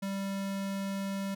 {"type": "tone", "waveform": "square", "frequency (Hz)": 196, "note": "G3", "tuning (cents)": 0, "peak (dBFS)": -33, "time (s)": [0.02, 1.35], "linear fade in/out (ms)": 10, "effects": []}